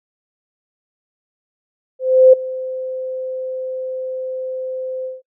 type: tone with ADSR envelope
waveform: sine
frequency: 517 Hz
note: C5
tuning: 21 cents flat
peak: -3 dBFS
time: 1.99-5.22 s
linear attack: 340 ms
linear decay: 9 ms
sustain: -19 dB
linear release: 170 ms
effects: noise-tail reverb RT60 0.1 s tail -25 dB re dry